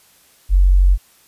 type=tone; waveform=sine; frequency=46.25 Hz; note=F#1; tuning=in tune; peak=-8 dBFS; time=0.49-0.98 s; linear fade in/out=50 ms; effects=white hiss -52 dBFS RMS until 1.27 s + resampled to 32000 Hz

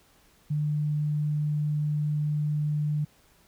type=tone; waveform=sine; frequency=149.6 Hz; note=D3; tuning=32 cents sharp; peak=-24 dBFS; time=0.5-3.05 s; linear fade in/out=10 ms; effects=pink hiss -61 dBFS RMS until 3.47 s

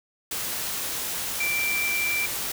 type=tone in noise; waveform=sine; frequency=2349 Hz; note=D7; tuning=in tune; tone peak=-24 dBFS; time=1.4-2.26 s; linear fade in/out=5 ms; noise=white; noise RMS=-30 dBFS; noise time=0.31-2.52 s; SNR=+3 dB; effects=none

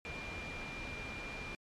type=tone in noise; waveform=sine; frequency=2391 Hz; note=D7; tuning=30 cents sharp; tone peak=-44 dBFS; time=0.05-1.55 s; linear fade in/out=0 ms; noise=pink; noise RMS=-44 dBFS; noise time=0.05-1.55 s; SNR=-3 dB; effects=low-pass 4000 Hz 12 dB/octave + MP3 96 kbps

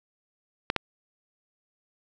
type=clicks; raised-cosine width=0.3 ms; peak=-8 dBFS; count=2; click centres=0.701 / 0.763 s; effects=none

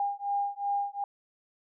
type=beating tone pair; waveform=sine; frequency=805 / 807.7 Hz; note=G5 / G#5; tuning=+46 / -48 cents; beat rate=2.7 Hz; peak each=-31 / -31 dBFS; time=0-1.04 s; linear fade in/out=2 ms; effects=none

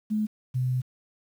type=tone pair in turn; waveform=sine; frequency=214 / 127.25 Hz; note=A3 / C3; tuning=-48 / -48 cents; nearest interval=major sixth; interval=900 cents; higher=first; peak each=-23 dBFS; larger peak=neither; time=0.1-0.27 / 0.54-0.82 s; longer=second; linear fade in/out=20 ms; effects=9-bit

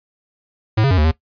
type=tone with pitch steps; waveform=square; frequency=108.9 / 137.2 / 92.7 / 75.7 / 79.8 Hz; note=A2 / C#3 / F#2 / D#2 / D#2; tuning=-17 / -17 / +4 / -47 / +44 cents; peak=-13 dBFS; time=0.77-1.115 s; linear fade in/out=10 ms; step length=69 ms; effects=noise-tail reverb RT60 0.1 s tail -17 dB re dry + resampled to 11025 Hz

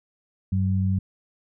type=tone pair together; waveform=sine; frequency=95.9 / 189.27 Hz; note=G2 / F#3; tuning=-37 / +40 cents; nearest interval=octave; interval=1177 cents; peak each=-21 / -25 dBFS; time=0.52-0.99 s; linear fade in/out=5 ms; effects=none

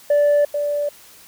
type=tone with echo; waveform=sine; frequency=583 Hz; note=D5; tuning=13 cents flat; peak=-10 dBFS; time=0.1-0.45 s; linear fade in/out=5 ms; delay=440 ms; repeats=1; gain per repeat=-8 dB; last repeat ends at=0.89 s; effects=tanh soft clip ceiling -11 dBFS + white hiss -46 dBFS RMS until 1.27 s

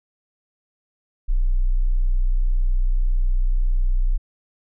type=tone; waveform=sine; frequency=30.87 Hz; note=B0; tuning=in tune; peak=-15 dBFS; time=1.28-4.18 s; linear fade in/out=20 ms; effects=none

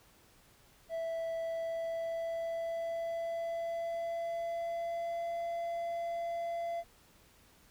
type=tone with pitch glide; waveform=triangle; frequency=659.3 to 680.2 Hz; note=E5 to F5; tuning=0 to -46 cents; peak=-32 dBFS; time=0.89-6.84 s; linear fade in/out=50 ms; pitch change=+54 cents; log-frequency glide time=1.4-5.38 s; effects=pink hiss -63 dBFS RMS until 7.7 s

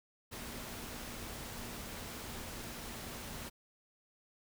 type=tone in noise; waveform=sine; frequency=236.6 Hz; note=A#3; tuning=26 cents sharp; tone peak=-54 dBFS; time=0.31-3.5 s; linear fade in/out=20 ms; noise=pink; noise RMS=-45 dBFS; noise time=0.31-3.5 s; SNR=-12 dB; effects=none

